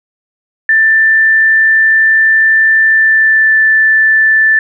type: tone with pitch glide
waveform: sine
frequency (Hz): 1774 to 1760.7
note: A6 to A6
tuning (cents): +14 to +1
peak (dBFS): -5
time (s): 0.69-4.59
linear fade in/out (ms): 2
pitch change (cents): -13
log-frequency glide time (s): 2.86-3.55
effects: none